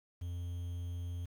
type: tone with quantisation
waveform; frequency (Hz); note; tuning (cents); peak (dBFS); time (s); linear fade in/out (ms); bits
triangle; 87.31; F2; 0; -35; 0.21-1.26; 10; 10
effects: none